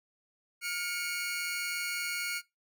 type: tone cluster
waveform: sawtooth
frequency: 1417 / 2206 / 2370 Hz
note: F6 / C#7 / D7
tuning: +25 / -9 / +15 cents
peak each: -34 / -31 / -39 dBFS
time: 0.61-2.42 s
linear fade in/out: 50 ms
effects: noise-tail reverb RT60 0.2 s tail -20 dB re dry